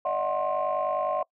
sine tone cluster, 585 / 635 / 734 / 1060 Hz, D5 / D#5 / F#5 / C6, -7 / +35 / -14 / +22 cents, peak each -29 dBFS, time 0.05-1.23 s, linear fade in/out 5 ms, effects noise-tail reverb RT60 0.1 s tail -24 dB re dry + tanh soft clip ceiling -18 dBFS

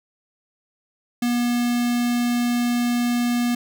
square tone with notch filter, 241 Hz, B3, 42 cents flat, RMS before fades -21 dBFS, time 1.22-3.55 s, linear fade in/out 5 ms, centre 930 Hz, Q 1.4, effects none

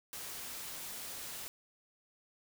white noise, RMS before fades -44 dBFS, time 0.13-1.48 s, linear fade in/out 0 ms, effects none

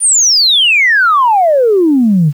sine exponential sweep, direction down, 9590 to 138.59 Hz, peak -5 dBFS, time 0-2.33 s, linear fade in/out 50 ms, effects tanh soft clip ceiling -1 dBFS + 7-bit

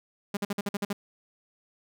sawtooth tone bursts, 202.4 Hz, G#3, 44 cents flat, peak -23 dBFS, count 8, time 0.34-0.93 s, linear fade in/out 5 ms, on 30 ms, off 50 ms, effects none

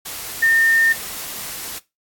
sine tone in noise, 1817 Hz, A#6, 45 cents flat, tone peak -12 dBFS, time 0.42-0.93 s, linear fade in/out 10 ms, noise white, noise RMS -30 dBFS, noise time 0.05-1.79 s, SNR +15 dB, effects noise-tail reverb RT60 0.2 s tail -17 dB re dry + AAC 64 kbps

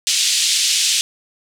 pink band-pass noise, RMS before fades -17 dBFS, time 0.07-1.01 s, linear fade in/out 0 ms, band 3000 to 8500 Hz, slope 24 dB/octave, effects none

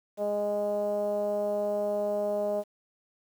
10% pulse tone with low-pass filter, 206.4 Hz, G#3, 10 cents flat, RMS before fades -29 dBFS, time 0.17-2.64 s, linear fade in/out 50 ms, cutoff 600 Hz, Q 4.9, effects 9-bit

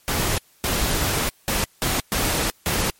pink noise bursts at uneven times, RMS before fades -22 dBFS, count 6, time 0.08-0.38 / 0.64-1.29 / 1.48-1.64 / 1.82-2 / 2.12-2.5 / 2.66-2.9 s, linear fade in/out 0 ms, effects white hiss -57 dBFS RMS until 2.99 s + MP3 64 kbps

